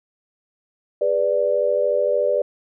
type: chord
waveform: sine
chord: G# diminished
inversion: none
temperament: equal with one note detuned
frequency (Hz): 410.1 / 493.9 / 587.3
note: G#4 / B4 / D5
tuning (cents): -22 / 0 / 0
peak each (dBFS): -25 / -21 / -19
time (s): 1.01-2.42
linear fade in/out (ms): 5
effects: none